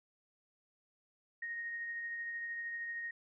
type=tone with tremolo; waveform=sine; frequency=1864.7 Hz; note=A#6; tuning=in tune; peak=-37 dBFS; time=1.42-3.11 s; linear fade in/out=5 ms; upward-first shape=triangle; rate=13 Hz; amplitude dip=30%; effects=none